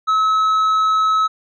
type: tone with tanh clipping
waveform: sine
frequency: 1290 Hz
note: E6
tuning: 38 cents flat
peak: -14 dBFS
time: 0.07-1.28 s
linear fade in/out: 20 ms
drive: 5 dB
effects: none